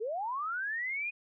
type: linear sweep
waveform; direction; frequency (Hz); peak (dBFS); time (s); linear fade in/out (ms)
sine; up; 403.3 to 2489; -32; 0-1.11; 20
effects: none